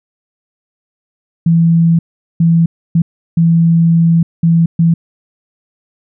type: tone bursts at uneven times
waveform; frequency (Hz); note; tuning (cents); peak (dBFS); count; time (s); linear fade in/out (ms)
sine; 166.5; E3; +18; -6; 6; 1.46-1.99 / 2.4-2.66 / 2.95-3.02 / 3.37-4.23 / 4.43-4.66 / 4.79-4.94; 5
effects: none